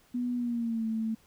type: tone with pitch glide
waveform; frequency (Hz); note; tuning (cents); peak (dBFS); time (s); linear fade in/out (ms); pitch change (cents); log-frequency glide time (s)
sine; 245.2 to 222.3; B3 to A3; -12 to +18; -28; 0.14-1.15; 10; -170; 0.35-0.86
effects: pink hiss -63 dBFS RMS until 1.26 s